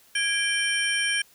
sine tone cluster, 1648 / 2358 / 3104 / 5590 / 9010 Hz, G#6 / D7 / G7 / F8 / C#9, -14 / +6 / -18 / +1 / +27 cents, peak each -27 / -28 / -28 / -33 / -31 dBFS, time 0.15-1.22 s, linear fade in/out 5 ms, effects white hiss -57 dBFS RMS until 1.34 s

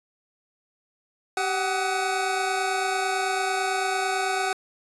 25% pulse tone cluster, 387.5 / 746 / 1265 Hz, G4 / F#5 / D#6, -20 / +14 / +28 cents, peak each -25 / -22 / -29 dBFS, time 1.37-4.53 s, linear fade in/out 2 ms, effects resampled to 24000 Hz

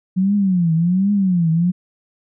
sine tone with vibrato, 181.8 Hz, F#3, 30 cents flat, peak -13 dBFS, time 0.16-1.72 s, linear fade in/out 20 ms, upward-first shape triangle, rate 1.3 Hz, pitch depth 230 cents each way, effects none

